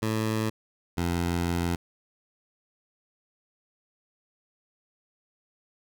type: tone pair in turn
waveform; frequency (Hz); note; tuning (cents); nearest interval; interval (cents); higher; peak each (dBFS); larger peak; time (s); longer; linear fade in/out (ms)
15% pulse; 110 / 86.28; A2 / F2; 0 / -20; major third; 420; first; -19; neither; 0.02-0.5 / 0.97-1.76; second; 10
effects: none